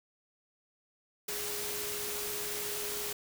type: tone in noise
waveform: sine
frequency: 415.3 Hz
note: G#4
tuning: in tune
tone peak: -42 dBFS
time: 1.28-3.13 s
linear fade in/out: 5 ms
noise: white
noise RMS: -37 dBFS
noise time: 1.28-3.13 s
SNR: -8 dB
effects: none